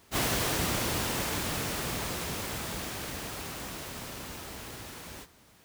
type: noise with level ramp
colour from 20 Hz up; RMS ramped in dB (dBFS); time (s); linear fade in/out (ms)
pink; -27 to -44; 0.11-5.27; 50
effects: pink hiss -59 dBFS RMS until 5.64 s + high-pass 60 Hz 12 dB/octave